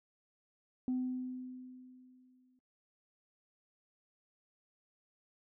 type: tone with exponential decay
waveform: sine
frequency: 254.2 Hz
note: C4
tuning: 50 cents flat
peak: -29 dBFS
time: 0.88-2.59 s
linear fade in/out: 1 ms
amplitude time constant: 370 ms
effects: noise-tail reverb RT60 0.3 s tail -19 dB re dry + tanh soft clip ceiling -28 dBFS

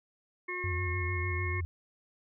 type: harmonic tone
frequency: 360.3 Hz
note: F#4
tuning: 46 cents flat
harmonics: 1 / 3 / 5 / 6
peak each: -40 / -41 / -42 / -36 dBFS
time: 0.48-1.61 s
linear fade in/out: 10 ms
type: tone with vibrato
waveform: sine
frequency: 88.8 Hz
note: F2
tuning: 29 cents sharp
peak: -31 dBFS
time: 0.64-1.65 s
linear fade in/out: 0 ms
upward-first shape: square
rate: 6.7 Hz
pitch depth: 84 cents each way
effects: none

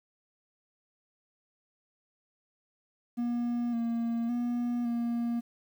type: tone with pitch steps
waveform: triangle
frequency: 239.2 / 232.2 / 240.9 / 235.7 Hz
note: A#3 / A#3 / B3 / A#3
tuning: +45 / -7 / -43 / +19 cents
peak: -26 dBFS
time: 3.17-5.41 s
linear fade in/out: 20 ms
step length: 560 ms
effects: 10-bit

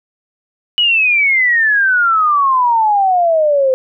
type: exponential sweep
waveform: sine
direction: down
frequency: 2960 to 512 Hz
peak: -9 dBFS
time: 0.78-3.74 s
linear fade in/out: 0 ms
effects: none

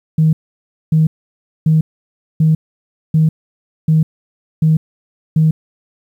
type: tone bursts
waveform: sine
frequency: 157.8 Hz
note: D#3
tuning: 25 cents sharp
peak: -7 dBFS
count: 8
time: 0.18-5.51 s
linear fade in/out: 5 ms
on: 150 ms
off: 590 ms
effects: tanh soft clip ceiling -3 dBFS + 8-bit

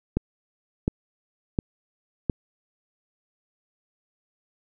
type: click train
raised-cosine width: 3 ms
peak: -9 dBFS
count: 4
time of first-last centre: 0.17-2.298 s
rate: 1.41 Hz
effects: none

